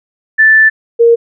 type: tone pair in turn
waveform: sine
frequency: 1760 / 466.2 Hz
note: A6 / A#4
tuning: 0 / 0 cents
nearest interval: octave + major seventh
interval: 2300 cents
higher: first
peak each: -3 dBFS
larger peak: neither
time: 0.38-0.7 / 0.99-1.16 s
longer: first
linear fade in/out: 20 ms
effects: none